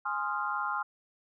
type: chord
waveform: sine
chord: F minor seventh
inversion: first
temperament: equal with one note detuned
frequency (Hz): 830.6 / 1046.5 / 1244.5 / 1388.9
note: Ab5 / C6 / Eb6 / F6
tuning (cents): 0 / 0 / 0 / -10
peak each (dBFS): -36 / -35 / -36 / -34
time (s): 0.05-0.83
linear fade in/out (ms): 10
effects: none